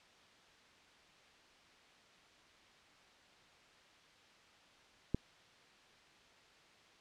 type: click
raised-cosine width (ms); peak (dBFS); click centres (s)
3; -19; 5.146
effects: white hiss -63 dBFS RMS until 7 s + low-pass 4000 Hz 12 dB/octave